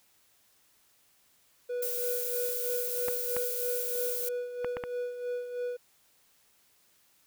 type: tone with tremolo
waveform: triangle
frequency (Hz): 490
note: B4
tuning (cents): -14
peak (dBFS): -28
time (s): 1.69-5.77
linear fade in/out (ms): 10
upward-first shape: sine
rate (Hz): 3.1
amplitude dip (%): 60
type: noise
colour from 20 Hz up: violet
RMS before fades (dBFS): -34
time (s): 1.82-4.29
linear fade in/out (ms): 5
type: clicks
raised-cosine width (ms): 0.5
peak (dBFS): -19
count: 5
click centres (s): 3.084 / 3.366 / 4.646 / 4.769 / 4.838
effects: white hiss -66 dBFS RMS until 7.26 s